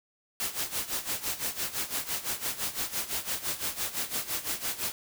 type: noise with tremolo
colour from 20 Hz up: white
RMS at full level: -30 dBFS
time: 0.4-4.92 s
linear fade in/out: 0 ms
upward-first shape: sine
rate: 5.9 Hz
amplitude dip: 80%
effects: none